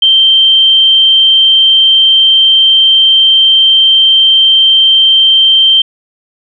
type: tone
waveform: sine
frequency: 3136 Hz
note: G7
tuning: in tune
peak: -3 dBFS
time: 0.02-5.82 s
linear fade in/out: 5 ms
effects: none

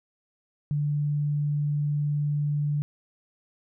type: tone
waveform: sine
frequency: 146.83 Hz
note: D3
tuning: in tune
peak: -23 dBFS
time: 0.71-2.82 s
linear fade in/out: 0 ms
effects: none

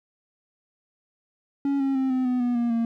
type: tone with pitch steps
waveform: triangle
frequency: 279.1 / 271.6 / 264.3 / 257.3 / 250.4 / 243.7 / 237.1 / 230.8 Hz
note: C#4 / C#4 / C4 / C4 / B3 / B3 / A#3 / A#3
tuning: +12 / -35 / +18 / -29 / +24 / -23 / +30 / -17 cents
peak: -19 dBFS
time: 1.65-2.85 s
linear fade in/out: 2 ms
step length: 150 ms
effects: none

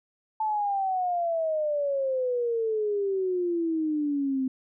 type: exponential sweep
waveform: sine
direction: down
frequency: 880 to 258.3 Hz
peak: -24 dBFS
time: 0.4-4.48 s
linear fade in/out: 5 ms
effects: none

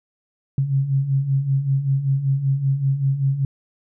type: beating tone pair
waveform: sine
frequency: 133 / 138.2 Hz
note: C3 / C#3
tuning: +29 / -5 cents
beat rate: 5.2 Hz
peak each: -24 / -18 dBFS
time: 0.58-3.45 s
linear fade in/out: 2 ms
effects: none

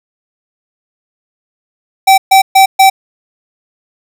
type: tone bursts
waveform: square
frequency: 772 Hz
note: G5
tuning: 27 cents flat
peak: -3 dBFS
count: 4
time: 2.07-2.9 s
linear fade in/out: 10 ms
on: 110 ms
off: 130 ms
effects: none

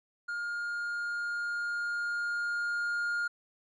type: tone with level ramp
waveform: triangle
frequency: 1416 Hz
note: F6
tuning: 23 cents sharp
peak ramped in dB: -31 to -27 dBFS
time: 0.28-3.28 s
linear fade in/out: 10 ms
effects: resampled to 24000 Hz

